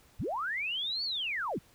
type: linear two-way sweep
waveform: sine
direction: up then down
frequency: 34.21 to 4557 to 88.5 Hz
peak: -31 dBFS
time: 0.19-1.59 s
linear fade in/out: 10 ms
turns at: 1.04 s
effects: pink hiss -62 dBFS RMS until 1.74 s